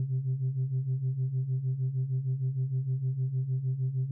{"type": "beating tone pair", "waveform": "sine", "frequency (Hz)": [126.2, 132.7], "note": ["B2", "C3"], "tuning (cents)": [38, 25], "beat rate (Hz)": 6.5, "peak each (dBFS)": [-32, -27], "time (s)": [0, 4.11], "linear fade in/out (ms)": 2, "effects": ["tanh soft clip ceiling -23 dBFS"]}